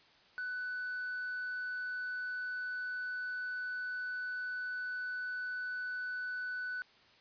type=tone with hard clipping; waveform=triangle; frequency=1493 Hz; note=F#6; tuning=15 cents sharp; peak=-37 dBFS; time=0.38-6.82 s; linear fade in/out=0 ms; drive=5 dB; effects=white hiss -63 dBFS RMS until 7.2 s + resampled to 11025 Hz